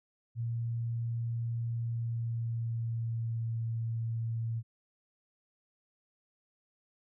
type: tone with pitch glide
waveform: sine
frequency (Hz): 116.54 to 114.34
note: A#2 to A#2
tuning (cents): 0 to -33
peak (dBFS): -31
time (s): 0.35-4.63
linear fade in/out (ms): 50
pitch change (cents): -33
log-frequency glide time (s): 1.76-3.56
effects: none